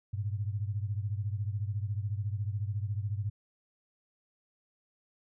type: beating tone pair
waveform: sine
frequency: 99.6 / 113.6 Hz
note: G2 / A#2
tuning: +28 / -44 cents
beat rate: 14 Hz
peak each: -32 / -36 dBFS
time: 0.13-3.3 s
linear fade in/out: 10 ms
effects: none